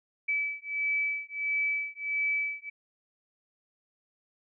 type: beating tone pair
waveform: sine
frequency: 2300 / 2301.5 Hz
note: D7 / D7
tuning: -37 / -36 cents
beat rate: 1.5 Hz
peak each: -31 dBFS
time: 0.28-2.7 s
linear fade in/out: 10 ms
effects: none